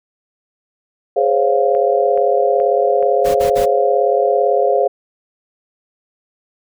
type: chord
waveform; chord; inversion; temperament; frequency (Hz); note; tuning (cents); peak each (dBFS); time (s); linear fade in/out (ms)
sine; Db major seventh; second; equal with one note detuned; 415.3 / 516.6 / 554.4 / 698.5; Ab4 / C5 / Db5 / F5; 0 / -22 / 0 / 0; -17; 1.16-4.88; 10
type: click train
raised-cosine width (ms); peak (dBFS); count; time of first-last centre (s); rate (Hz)
0.5; -21; 5; 1.75-3.452; 2.35
type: noise bursts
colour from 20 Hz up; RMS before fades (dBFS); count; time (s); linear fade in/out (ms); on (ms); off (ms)
pink; -27; 3; 3.24-3.66; 20; 110; 45
effects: none